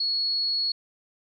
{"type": "tone", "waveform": "sine", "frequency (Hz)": 4353, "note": "C#8", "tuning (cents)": -32, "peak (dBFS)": -23, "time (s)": [0, 0.72], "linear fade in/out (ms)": 5, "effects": []}